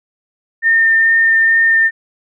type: tone with vibrato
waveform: sine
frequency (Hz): 1813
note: A#6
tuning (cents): -49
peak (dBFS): -8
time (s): 0.62-1.91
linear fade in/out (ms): 50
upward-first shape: sine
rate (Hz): 2.3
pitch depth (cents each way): 8
effects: none